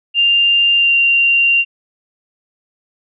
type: tone with pitch glide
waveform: sine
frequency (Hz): 2794 to 2770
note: F7 to F7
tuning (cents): 0 to -15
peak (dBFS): -9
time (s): 0.14-1.65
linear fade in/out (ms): 50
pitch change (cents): -15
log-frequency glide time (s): 0.76-0.94
effects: none